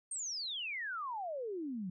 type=exponential sweep; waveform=sine; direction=down; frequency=8800 to 173.6 Hz; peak=-37 dBFS; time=0.11-1.9 s; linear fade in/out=5 ms; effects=none